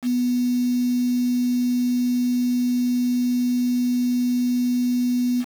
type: tone with quantisation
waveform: sine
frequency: 246.4 Hz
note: B3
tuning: 4 cents flat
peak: -18 dBFS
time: 0.02-5.45 s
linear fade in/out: 50 ms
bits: 6
effects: none